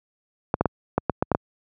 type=clicks; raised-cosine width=1 ms; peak=-5 dBFS; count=8; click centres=0.541 / 0.61 / 0.657 / 0.98 / 1.097 / 1.225 / 1.317 / 1.349 s; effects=high-pass 80 Hz 12 dB/octave